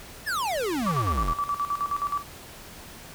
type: exponential sweep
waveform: square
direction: down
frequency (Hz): 1830 to 35.36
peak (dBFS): -26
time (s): 0.26-1.34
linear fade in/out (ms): 20
type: tone with tremolo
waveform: sine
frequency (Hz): 1156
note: D6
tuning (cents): -28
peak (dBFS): -23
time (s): 0.86-2.23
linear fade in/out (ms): 10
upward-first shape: square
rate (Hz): 9.5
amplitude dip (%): 75
effects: pink hiss -44 dBFS RMS until 3.14 s